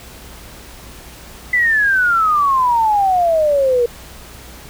sine exponential sweep, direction down, 2013 to 469.9 Hz, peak -11 dBFS, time 1.53-3.86 s, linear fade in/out 5 ms, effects added 60 Hz sine -41 dBFS peak until 4.69 s + pink hiss -38 dBFS RMS until 4.69 s

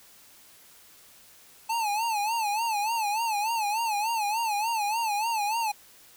square tone with vibrato, 871 Hz, A5, 18 cents flat, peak -26 dBFS, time 1.69-5.72 s, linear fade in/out 10 ms, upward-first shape sine, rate 3.4 Hz, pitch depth 120 cents each way, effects white hiss -54 dBFS RMS until 6.16 s

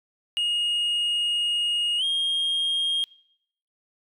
sine tone with pitch glide, 2865 to 3234 Hz, F7 to G#7, +44 to -47 cents, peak -19 dBFS, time 0.37-3.04 s, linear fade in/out 0 ms, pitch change +209 cents, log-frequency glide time 1.98-2.04 s, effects noise-tail reverb RT60 0.7 s tail -24 dB re dry + tanh soft clip ceiling -21 dBFS

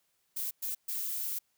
violet noise bursts at uneven times, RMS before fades -35 dBFS, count 3, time 0.36-0.51 / 0.62-0.75 / 0.88-1.39 s, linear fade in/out 10 ms, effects white hiss -75 dBFS RMS until 1.57 s

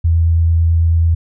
sine tone with vibrato, 82.9 Hz, E2, 10 cents sharp, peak -9 dBFS, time 0.04-1.15 s, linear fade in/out 10 ms, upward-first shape triangle, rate 9.1 Hz, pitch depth 12 cents each way, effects none

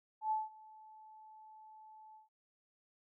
sine tone with ADSR envelope, 868 Hz, A5, 24 cents flat, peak -30 dBFS, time 0.21-2.29 s, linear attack 100 ms, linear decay 180 ms, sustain -24 dB, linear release 140 ms, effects none

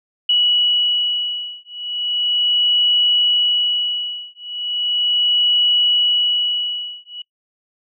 sine beating tone pair, 2933 / 2933.37 Hz, F#7 / F#7, -16 / -16 cents, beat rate 0.37 Hz, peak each -18 dBFS, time 0.29-7.22 s, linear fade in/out 5 ms, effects noise-tail reverb RT60 0.1 s tail -24 dB re dry

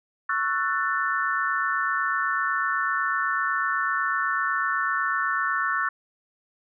sine chord, F# minor seventh, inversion second, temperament just, 1110 / 1332 / 1480 / 1776 Hz, C#6 / E6 / F#6 / A6, +2 / +18 / 0 / +16 cents, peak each -28 dBFS, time 0.29-5.89 s, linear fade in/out 5 ms, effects none

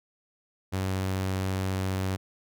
sawtooth tone, 94.8 Hz, F#2, 43 cents sharp, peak -23 dBFS, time 0.72-2.17 s, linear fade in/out 20 ms, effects none

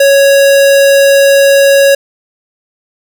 square tone, 554.4 Hz, C#5, in tune, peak -4 dBFS, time 0-1.95 s, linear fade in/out 5 ms, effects none

